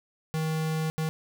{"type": "tone bursts at uneven times", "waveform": "square", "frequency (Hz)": 158.2, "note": "D#3", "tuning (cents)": 29, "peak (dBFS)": -27, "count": 2, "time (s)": [[0.34, 0.9], [0.98, 1.09]], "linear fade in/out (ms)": 0, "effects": []}